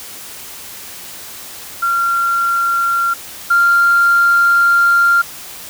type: tone pair in turn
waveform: sine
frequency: 1378 / 1390.8 Hz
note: F6 / F6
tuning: -24 / -8 cents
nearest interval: unison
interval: 16 cents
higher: second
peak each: -12 / -7 dBFS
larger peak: second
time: 1.82-3.14 / 3.5-5.22 s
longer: second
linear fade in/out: 10 ms
effects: tanh soft clip ceiling -4 dBFS + white hiss -32 dBFS RMS until 5.69 s